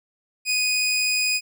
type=tone; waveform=20% pulse; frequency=2489 Hz; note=D#7; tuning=in tune; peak=-15 dBFS; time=0.45-1.41 s; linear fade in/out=50 ms; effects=none